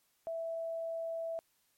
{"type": "tone", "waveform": "sine", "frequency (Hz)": 659.3, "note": "E5", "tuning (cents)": 0, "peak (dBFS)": -35, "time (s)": [0.27, 1.39], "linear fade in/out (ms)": 0, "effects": ["white hiss -74 dBFS RMS until 1.77 s", "MP3 64 kbps"]}